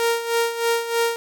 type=tone with tremolo; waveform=sawtooth; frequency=464.8 Hz; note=A#4; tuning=5 cents flat; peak=-13 dBFS; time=0-1.16 s; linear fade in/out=0 ms; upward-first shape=sine; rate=3.2 Hz; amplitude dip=70%; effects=none